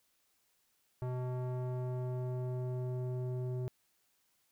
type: tone with low-pass filter sweep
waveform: square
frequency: 126 Hz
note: B2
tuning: 35 cents sharp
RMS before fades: -37 dBFS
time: 1.02-3.68 s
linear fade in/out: 0 ms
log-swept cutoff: 880 to 460 Hz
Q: 1.2
effects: white hiss -75 dBFS RMS until 4.51 s